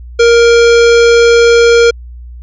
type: tone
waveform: square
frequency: 468.1 Hz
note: A#4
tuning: 7 cents sharp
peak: -4 dBFS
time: 0.19-1.91 s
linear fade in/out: 10 ms
effects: added 60 Hz sine -26 dBFS peak until 2.42 s + resampled to 16000 Hz